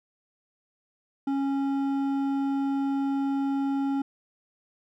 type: tone with hard clipping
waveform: sine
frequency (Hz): 275.2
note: C#4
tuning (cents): -12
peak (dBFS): -26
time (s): 1.27-4.02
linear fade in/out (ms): 5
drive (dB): 8
effects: none